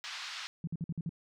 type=band-pass noise; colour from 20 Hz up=white; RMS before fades=-42 dBFS; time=0.04-0.47 s; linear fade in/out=0 ms; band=1000 to 4900 Hz; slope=24 dB/octave
type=tone bursts; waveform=sine; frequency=164.7 Hz; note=E3; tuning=1 cent flat; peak=-32 dBFS; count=6; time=0.64-1.093 s; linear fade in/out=2 ms; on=33 ms; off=51 ms
effects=none